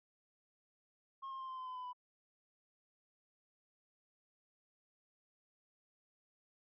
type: tone with pitch steps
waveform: sine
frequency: 1077 / 1064.6 / 1052.4 / 1040.3 / 1028.4 / 1016.6 / 1004.9 / 993.3 Hz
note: C6 / C6 / C6 / C6 / C6 / B5 / B5 / B5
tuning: +50 / +30 / +10 / -10 / -30 / +50 / +30 / +10 cents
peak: -40 dBFS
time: 1.22-1.932 s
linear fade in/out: 20 ms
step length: 89 ms
effects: tanh soft clip ceiling -42 dBFS